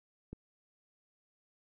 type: click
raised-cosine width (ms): 3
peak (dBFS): -30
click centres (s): 0.33
effects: none